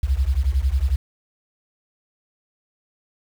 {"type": "beating tone pair", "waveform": "sine", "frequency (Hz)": [61, 72], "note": ["B1", "D2"], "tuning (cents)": [-21, -34], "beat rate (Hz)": 11, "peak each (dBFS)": -20, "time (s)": [0.03, 0.96], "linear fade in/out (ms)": 5, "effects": ["7-bit"]}